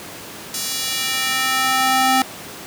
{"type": "tone with high-pass filter sweep", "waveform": "square", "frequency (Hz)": 261.6, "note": "C4", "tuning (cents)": 0, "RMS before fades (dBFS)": -19, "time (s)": [0.54, 2.22], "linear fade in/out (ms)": 2, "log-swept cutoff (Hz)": [5500, 530], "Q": 1, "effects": ["pink hiss -34 dBFS RMS until 2.66 s", "high-pass 150 Hz 12 dB/octave"]}